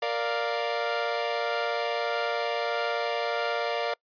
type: chord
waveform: sawtooth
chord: Bb major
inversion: none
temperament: equal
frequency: 466.2 / 587.3 / 698.5 Hz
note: Bb4 / D5 / F5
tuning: 0 / 0 / 0 cents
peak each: -27 dBFS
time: 0.02-3.94 s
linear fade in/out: 5 ms
effects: noise-tail reverb RT60 0.1 s tail -26 dB re dry + resampled to 11025 Hz